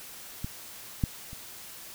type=clicks; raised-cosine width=5 ms; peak=-20 / -12 / -30 dBFS; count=3; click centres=0.445 / 1.038 / 1.331 s; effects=white hiss -45 dBFS RMS until 1.94 s